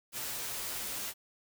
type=noise with comb filter; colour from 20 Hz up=white; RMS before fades=-38 dBFS; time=0.12-1.14 s; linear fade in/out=50 ms; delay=12 ms; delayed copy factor=-0.5; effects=none